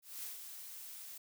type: noise with ADSR envelope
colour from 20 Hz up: blue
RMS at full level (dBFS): -43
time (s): 0.02-1.18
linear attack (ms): 210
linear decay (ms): 140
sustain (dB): -6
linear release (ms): 7
effects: none